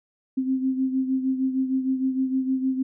sine beating tone pair, 261.4 / 267.9 Hz, C4 / C4, -1 / +41 cents, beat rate 6.5 Hz, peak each -22 / -29 dBFS, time 0.37-2.83 s, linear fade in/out 10 ms, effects none

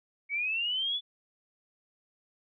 sine linear sweep, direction up, 2220 to 3478 Hz, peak -28 dBFS, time 0.29-1.01 s, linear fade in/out 50 ms, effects none

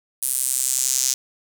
square tone with high-pass filter sweep, 65.41 Hz, C2, in tune, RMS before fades -22 dBFS, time 0.22-1.14 s, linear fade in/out 5 ms, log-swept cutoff 10000 to 6200 Hz, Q 2.8, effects none

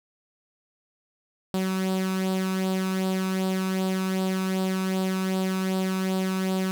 sawtooth tone with flanger, 188.5 Hz, F#3, 32 cents sharp, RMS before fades -26 dBFS, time 1.54-6.71 s, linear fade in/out 0 ms, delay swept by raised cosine 0.23 to 0.81 ms, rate 2.6 Hz, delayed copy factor +0.55, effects none

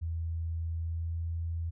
sine tone with pitch glide, 82.41 to 83.22 Hz, E2 to E2, 0 to +17 cents, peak -31 dBFS, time 0.01-1.71 s, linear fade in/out 20 ms, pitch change +17 cents, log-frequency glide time 0.81-1.17 s, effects none

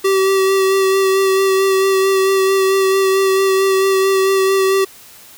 square tone with vibrato, 385.4 Hz, G4, 29 cents flat, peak -12 dBFS, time 0.04-4.85 s, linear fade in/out 10 ms, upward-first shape sine, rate 4.5 Hz, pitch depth 17 cents each way, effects white hiss -41 dBFS RMS until 5.37 s

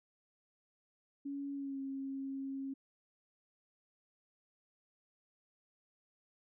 sine tone with pitch glide, 280.4 to 271 Hz, C#4 to C#4, +20 to -39 cents, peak -38 dBFS, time 1.25-2.74 s, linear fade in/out 10 ms, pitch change -59 cents, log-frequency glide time 1.54-1.8 s, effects none

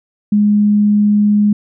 sine tone, 207.7 Hz, G#3, in tune, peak -8 dBFS, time 0.32-1.53 s, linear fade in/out 5 ms, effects none

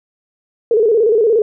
sine tone with vibrato, 442.8 Hz, A4, 11 cents sharp, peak -9 dBFS, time 0.71-1.42 s, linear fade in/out 2 ms, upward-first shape square, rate 17 Hz, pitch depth 92 cents each way, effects none

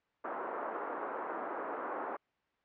white band-pass noise, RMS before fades -39 dBFS, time 0.24-2.17 s, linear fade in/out 10 ms, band 310 to 1300 Hz, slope 24 dB/octave, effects white hiss -75 dBFS RMS until 2.64 s + low-pass 2000 Hz 12 dB/octave

